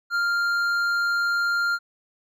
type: tone with hard clipping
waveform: triangle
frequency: 1396.9 Hz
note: F6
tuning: in tune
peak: -22 dBFS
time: 0.1-1.79 s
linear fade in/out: 50 ms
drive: 10 dB
effects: none